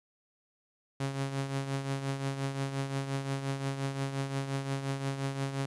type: tone with tremolo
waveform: sawtooth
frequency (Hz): 136.8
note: C#3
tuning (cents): -23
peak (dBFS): -25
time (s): 1-5.66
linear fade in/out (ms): 5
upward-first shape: triangle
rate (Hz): 5.7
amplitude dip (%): 65
effects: resampled to 24000 Hz + 11-bit